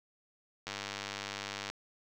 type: click train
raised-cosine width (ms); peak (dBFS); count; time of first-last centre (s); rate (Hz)
0.2; -20; 104; 0.67-1.7; 100
effects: none